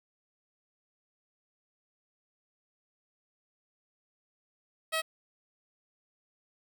10% pulse tone, 641 Hz, E5, 49 cents flat, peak -20 dBFS, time 4.92-5.02 s, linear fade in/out 20 ms, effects none

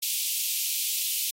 white high-pass noise, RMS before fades -28 dBFS, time 0.02-1.31 s, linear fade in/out 10 ms, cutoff 2500 Hz, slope 48 dB/octave, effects AAC 48 kbps

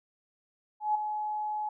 sine tone with ADSR envelope, 848 Hz, G#5, 36 cents sharp, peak -22 dBFS, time 0.8-1.69 s, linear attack 150 ms, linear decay 7 ms, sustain -8 dB, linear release 4 ms, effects none

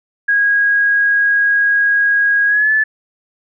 sine tone with pitch glide, 1644 to 1735.7 Hz, G#6 to A6, -18 to -24 cents, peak -10 dBFS, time 0.28-2.84 s, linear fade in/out 10 ms, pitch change +94 cents, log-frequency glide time 2.47-2.71 s, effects none

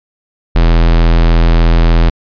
square tone, 41.7 Hz, E1, 21 cents sharp, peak -6 dBFS, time 0.55-2.1 s, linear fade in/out 10 ms, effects resampled to 11025 Hz

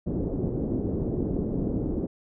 white low-pass noise, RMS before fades -28 dBFS, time 0.06-2.07 s, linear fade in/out 10 ms, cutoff 390 Hz, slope 24 dB/octave, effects none

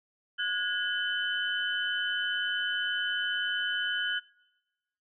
sine tone cluster, 1459 / 1650 / 3033 Hz, F#6 / G#6 / F#7, -25 / -12 / +42 cents, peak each -32 / -34 / -32 dBFS, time 0.38-4.2 s, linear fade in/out 20 ms, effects noise-tail reverb RT60 1.0 s tail -22 dB re dry

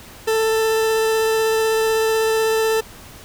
40% pulse tone with vibrato, 442.8 Hz, A4, 11 cents sharp, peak -15 dBFS, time 0.27-2.81 s, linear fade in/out 10 ms, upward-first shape triangle, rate 16 Hz, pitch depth 10 cents each way, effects pink hiss -41 dBFS RMS until 3.24 s

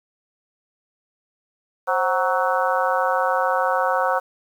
harmonic tone with a mistuned harmonic, 186.4 Hz, F#3, 13 cents sharp, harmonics 3 / 4 / 5 / 6 / 7 / 8, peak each -23 / -24 / -25 / -26 / -26 / -27 dBFS, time 1.87-4.2 s, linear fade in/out 20 ms, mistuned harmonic 3, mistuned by -89 cents, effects 8-bit

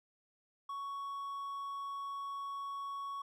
triangle tone, 1114 Hz, C#6, 8 cents sharp, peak -37 dBFS, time 0.69-3.22 s, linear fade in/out 5 ms, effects none

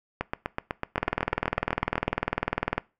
two click trains, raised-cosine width 0.5 ms, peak -12 / -9 dBFS, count 16 / 37, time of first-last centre 0.21-2.08 / 0.98-2.78 s, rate 8.02 / 20 Hz, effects noise-tail reverb RT60 0.3 s tail -22 dB re dry

